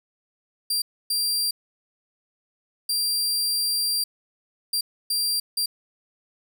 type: tone bursts at uneven times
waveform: sawtooth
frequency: 4725 Hz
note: D8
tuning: 10 cents sharp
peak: -19 dBFS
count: 6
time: 0.7-0.82 / 1.1-1.51 / 2.89-4.04 / 4.73-4.81 / 5.1-5.4 / 5.57-5.66 s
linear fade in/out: 5 ms
effects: none